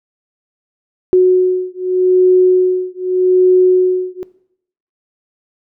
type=beating tone pair; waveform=sine; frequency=367.2 / 368.03 Hz; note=F#4 / F#4; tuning=-13 / -9 cents; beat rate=0.83 Hz; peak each=-11 dBFS; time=1.13-4.23 s; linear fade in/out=0 ms; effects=noise-tail reverb RT60 0.7 s tail -19 dB re dry